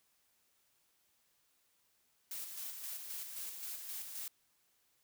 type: noise with tremolo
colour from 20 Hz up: blue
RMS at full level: -43 dBFS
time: 2.31-4.28 s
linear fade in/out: 2 ms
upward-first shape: square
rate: 3.8 Hz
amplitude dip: 40%
effects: white hiss -75 dBFS RMS until 5.03 s